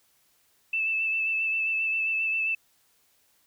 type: tone with vibrato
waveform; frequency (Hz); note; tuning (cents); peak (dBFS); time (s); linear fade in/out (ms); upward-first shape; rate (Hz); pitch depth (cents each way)
sine; 2637; E7; 0; -24; 0.73-2.55; 5; sine; 7.5; 21
effects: white hiss -66 dBFS RMS until 3.46 s